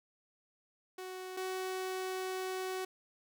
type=tone pair in turn; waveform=sawtooth; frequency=371.6 / 374.2 Hz; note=F#4 / F#4; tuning=+7 / +20 cents; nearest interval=unison; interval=13 cents; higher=second; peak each=-38 / -32 dBFS; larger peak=second; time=0.98-1.37 / 1.37-2.85 s; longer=second; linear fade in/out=5 ms; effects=none